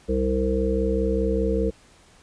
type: harmonic tone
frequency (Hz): 65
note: C2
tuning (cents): -11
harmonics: 1 / 3 / 5 / 7 / 8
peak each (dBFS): -25 / -27 / -29 / -24 / -30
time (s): 0.08-1.71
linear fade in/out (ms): 20
effects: pink hiss -54 dBFS RMS until 2.22 s + resampled to 22050 Hz